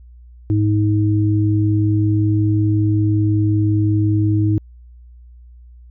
sine tone pair together, 105.39 / 315.8 Hz, G#2 / D#4, +26 / +26 cents, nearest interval octave + perfect fifth, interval 1900 cents, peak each -14 / -18 dBFS, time 0.5-4.58 s, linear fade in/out 0 ms, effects added 60 Hz sine -39 dBFS peak until 5.9 s

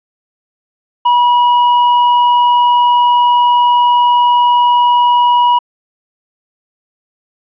triangle tone with hard clipping, 970 Hz, B5, 31 cents flat, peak -8 dBFS, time 1.05-5.59 s, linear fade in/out 10 ms, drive 8 dB, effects resampled to 11025 Hz

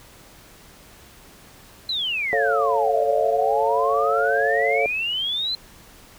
sine exponential two-way sweep, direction down then up, 4140 to 555 to 4140 Hz, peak -22 dBFS, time 1.89-5.55 s, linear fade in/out 2 ms, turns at 3.06 s
sine chord, A augmented, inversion none, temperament equal with one note detuned, 444.1 / 554.4 / 698.5 Hz, A4 / C#5 / E#5, +16 / 0 / 0 cents, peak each -23 dBFS, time 2.33-4.86 s, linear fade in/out 0 ms
effects pink hiss -48 dBFS RMS until 6.18 s

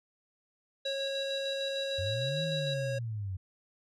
sine tone with tremolo, 3905 Hz, B7, 20 cents flat, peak -34 dBFS, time 0.85-2.74 s, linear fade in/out 5 ms, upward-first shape square, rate 6.6 Hz, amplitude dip 45%
square tone, 547 Hz, C#5, 23 cents flat, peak -34 dBFS, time 0.85-2.99 s, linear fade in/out 10 ms
sine linear two-way sweep, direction up then down, 87.31 to 162 to 90.6 Hz, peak -33 dBFS, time 1.98-3.37 s, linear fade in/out 10 ms, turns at 2.44 s
effects low-pass 7000 Hz 12 dB/octave

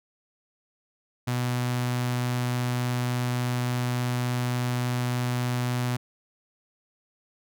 sawtooth tone with notch filter, 123.47 Hz, B2, in tune, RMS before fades -27 dBFS, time 1.27-5.97 s, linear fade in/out 10 ms, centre 440 Hz, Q 1.8, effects none

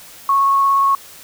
sine tone with vibrato, 1101 Hz, C#6, 12 cents flat, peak -11 dBFS, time 0.29-0.95 s, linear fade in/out 2 ms, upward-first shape sine, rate 17 Hz, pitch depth 8 cents each way, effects white hiss -40 dBFS RMS until 1.23 s

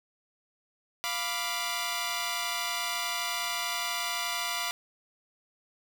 10% pulse chord, B diminished, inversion second, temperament equal, 698.5 / 987.8 / 1174.7 Hz, F5 / B5 / D6, 0 / 0 / 0 cents, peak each -26 dBFS, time 1.04-4.71 s, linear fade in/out 0 ms, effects 7-bit

